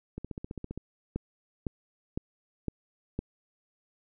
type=two click trains; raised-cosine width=3 ms; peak=-24 / -18 dBFS; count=10 / 5; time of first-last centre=0.18-0.776 / 1.16-3.19 s; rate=15.1 / 1.97 Hz; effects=none